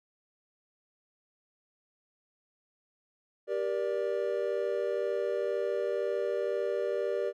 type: chord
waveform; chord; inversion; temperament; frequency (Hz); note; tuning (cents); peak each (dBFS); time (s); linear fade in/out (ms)
triangle; G minor; none; equal with one note detuned; 392 / 474 / 587.3; G4 / Bb4 / D5; 0 / +29 / 0; -31; 3.47-7.33; 50
effects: none